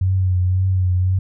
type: tone with vibrato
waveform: sine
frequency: 92.5 Hz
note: F#2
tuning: in tune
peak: -14 dBFS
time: 0.01-1.19 s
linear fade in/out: 5 ms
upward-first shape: triangle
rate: 1.9 Hz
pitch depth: 46 cents each way
effects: none